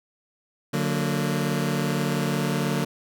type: chord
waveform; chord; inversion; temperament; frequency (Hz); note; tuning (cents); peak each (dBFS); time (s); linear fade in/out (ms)
sawtooth; D augmented; none; just; 146.83 / 183.54 / 229.4; D3 / F#3 / A#3; 0 / -14 / -28; -22 / -24 / -24; 0.73-2.85; 10
effects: none